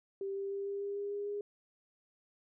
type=tone with pitch steps; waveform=sine; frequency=392 / 394.5 / 397 / 399.5 / 402.1 / 404.7 / 407.2 / 409.8 Hz; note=G4 / G4 / G4 / G4 / G4 / G#4 / G#4 / G#4; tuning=0 / +11 / +22 / +33 / +44 / -45 / -34 / -23 cents; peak=-35 dBFS; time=0.21-1.41 s; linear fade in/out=2 ms; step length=150 ms; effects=none